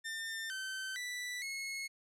sawtooth tone with pitch steps, 1801 / 1540 / 1973 / 2176 Hz, A6 / G6 / B6 / C#7, +40 / -31 / -2 / -33 cents, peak -35 dBFS, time 0.04-1.88 s, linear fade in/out 20 ms, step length 460 ms, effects low-pass 11000 Hz 12 dB/octave

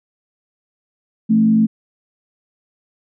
sine tone with frequency modulation, 219.7 Hz, A3, 2 cents flat, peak -10 dBFS, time 1.29-1.67 s, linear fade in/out 20 ms, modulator 49.6 Hz, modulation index 0.51, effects none

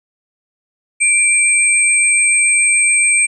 sine tone pair together, 2349 / 8371 Hz, D7 / C9, 0 / 0 cents, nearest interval octave + minor seventh, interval 2200 cents, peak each -13 / -12 dBFS, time 1-3.27 s, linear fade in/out 20 ms, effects none

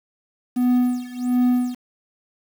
triangle tone with tremolo, 247.9 Hz, B3, 7 cents sharp, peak -12 dBFS, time 0.56-1.75 s, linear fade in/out 10 ms, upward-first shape sine, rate 1.4 Hz, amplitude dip 90%, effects 7-bit

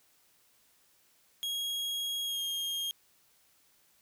40% pulse tone with pitch glide, 3289 to 3234 Hz, G#7 to G#7, -18 to -47 cents, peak -31 dBFS, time 1.43-2.91 s, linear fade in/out 0 ms, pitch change -29 cents, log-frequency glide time 2.25-2.41 s, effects white hiss -67 dBFS RMS until 4.01 s

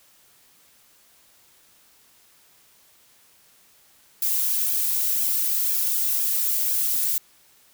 violet noise with flanger, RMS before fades -23 dBFS, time 4.22-7.18 s, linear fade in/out 2 ms, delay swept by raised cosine 1.2 to 3.6 ms, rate 2 Hz, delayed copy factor +0.8, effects white hiss -57 dBFS RMS until 7.73 s

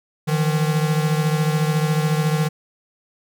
square beating tone pair, 153 / 167 Hz, D#3 / E3, -29 / +23 cents, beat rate 14 Hz, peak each -19 / -24 dBFS, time 0.27-2.49 s, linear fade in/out 20 ms, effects none

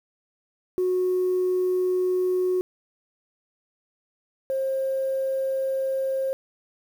sine tone pair in turn, 366.7 / 533.4 Hz, F#4 / C5, -15 / +33 cents, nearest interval tritone, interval 648 cents, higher second, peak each -19 / -22 dBFS, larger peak first, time 0.78-2.61 / 4.5-6.33 s, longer neither, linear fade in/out 0 ms, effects tanh soft clip ceiling -17 dBFS + 8-bit

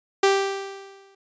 sawtooth tone with exponential decay, 392 Hz, G4, in tune, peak -10 dBFS, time 0.23-1.15 s, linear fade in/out 5 ms, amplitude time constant 200 ms, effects resampled to 16000 Hz

